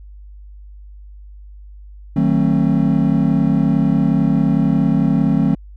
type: chord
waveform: triangle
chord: D# diminished seventh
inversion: none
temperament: just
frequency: 155.56 / 186.68 / 224 / 268.8 Hz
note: D#3 / F#3 / A3 / C4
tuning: 0 / +16 / +31 / +47 cents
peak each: -16 dBFS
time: 2.16-5.55 s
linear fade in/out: 5 ms
effects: added 50 Hz sine -35 dBFS peak until 5.76 s